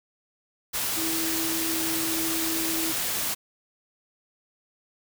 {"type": "tone in noise", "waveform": "sine", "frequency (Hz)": 325.7, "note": "E4", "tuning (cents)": -21, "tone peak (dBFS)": -30, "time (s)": [0.96, 2.93], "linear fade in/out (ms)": 20, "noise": "white", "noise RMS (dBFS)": -28, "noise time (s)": [0.73, 3.35], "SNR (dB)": -5, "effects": []}